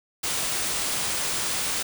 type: band-stop noise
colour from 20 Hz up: white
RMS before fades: -27 dBFS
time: 0.23-1.83 s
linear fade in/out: 10 ms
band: 11000 to 16000 Hz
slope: 96 dB/octave
effects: none